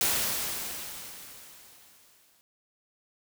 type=noise with exponential decay; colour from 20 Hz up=white; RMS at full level=-25 dBFS; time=0.01-2.41 s; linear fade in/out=0 ms; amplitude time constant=520 ms; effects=none